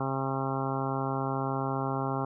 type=harmonic tone with a mistuned harmonic; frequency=134.5 Hz; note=C3; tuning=48 cents sharp; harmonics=1 / 2 / 3 / 4 / 5 / 6 / 7 / 8 / 9 / 10; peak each=-33 / -35 / -37 / -40 / -39 / -36 / -40 / -38 / -42 / -41 dBFS; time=0-2.25 s; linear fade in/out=5 ms; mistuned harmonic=10; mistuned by=+16 cents; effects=none